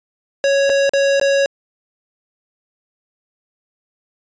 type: tone with dropouts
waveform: square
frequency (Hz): 554.4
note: C#5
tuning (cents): 0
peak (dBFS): -13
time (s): 0.44-1.46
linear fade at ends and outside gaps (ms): 1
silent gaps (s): 0.695-0.699 / 0.894-0.935 / 1.198-1.213
effects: resampled to 16000 Hz